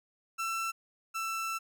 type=tone pair in turn; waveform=30% pulse; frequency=1339 / 1331.8 Hz; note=E6 / E6; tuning=+27 / +17 cents; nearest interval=unison; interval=10 cents; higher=first; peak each=-29 / -30 dBFS; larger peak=first; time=0.38-0.72 / 1.14-1.59 s; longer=second; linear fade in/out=20 ms; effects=none